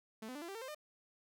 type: tone with pitch steps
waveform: sawtooth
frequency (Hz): 220 / 254.2 / 293.7 / 339.3 / 392 / 452.9 / 523.3 / 604.5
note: A3 / C4 / D4 / F4 / G4 / A#4 / C5 / D5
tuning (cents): 0 / -50 / 0 / -50 / 0 / -50 / 0 / +50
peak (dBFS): -40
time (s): 0.22-0.748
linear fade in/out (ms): 5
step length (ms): 66
effects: none